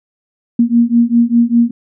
sine beating tone pair, 233.1 / 238.1 Hz, A#3 / A#3, 0 / +37 cents, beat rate 5 Hz, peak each -11 dBFS, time 0.59-1.71 s, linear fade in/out 5 ms, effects none

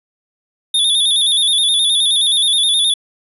square tone with vibrato, 3549 Hz, A7, 14 cents sharp, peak -12 dBFS, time 0.74-2.94 s, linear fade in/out 5 ms, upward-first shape square, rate 9.5 Hz, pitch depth 55 cents each way, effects resampled to 32000 Hz

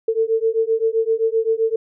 sine beating tone pair, 445 / 452.7 Hz, A4 / A4, +20 / +49 cents, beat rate 7.7 Hz, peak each -19 dBFS, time 0.08-1.76 s, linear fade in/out 5 ms, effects none

